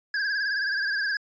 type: tone with vibrato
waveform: square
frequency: 1628 Hz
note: G#6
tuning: 35 cents flat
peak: -25 dBFS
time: 0.14-1.17 s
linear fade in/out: 2 ms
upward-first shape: sine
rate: 19 Hz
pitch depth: 76 cents each way
effects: resampled to 16000 Hz